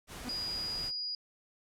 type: noise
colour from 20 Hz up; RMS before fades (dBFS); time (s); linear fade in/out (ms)
pink; -45; 0.07-0.92; 50
type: tone with exponential growth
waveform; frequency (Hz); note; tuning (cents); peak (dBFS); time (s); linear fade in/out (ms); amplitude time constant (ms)
45% pulse; 246.9; B3; 0; -35; 0.17-0.29; 5; 25
type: tone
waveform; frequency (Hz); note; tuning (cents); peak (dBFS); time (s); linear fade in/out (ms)
sine; 4893; D#8; -30; -34; 0.29-1.15; 2
effects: low-pass 12000 Hz 12 dB/octave